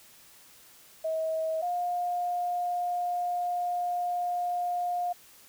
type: tone pair in turn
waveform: sine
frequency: 640 / 709.3 Hz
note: D#5 / F5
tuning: +49 / +27 cents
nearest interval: major second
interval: 178 cents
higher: second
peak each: -27 dBFS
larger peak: neither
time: 1.04-1.62 / 1.62-5.13 s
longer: second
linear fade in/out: 10 ms
effects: white hiss -55 dBFS RMS until 5.48 s